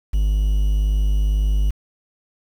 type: tone with quantisation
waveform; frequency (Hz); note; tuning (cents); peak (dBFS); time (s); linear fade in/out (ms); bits
triangle; 51; G#1; -31; -13; 0.13-1.71; 10; 7
effects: none